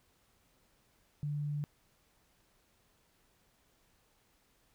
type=tone; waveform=sine; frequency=146.83 Hz; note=D3; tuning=in tune; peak=-33 dBFS; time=1.23-1.64 s; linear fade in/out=0 ms; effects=pink hiss -71 dBFS RMS until 4.74 s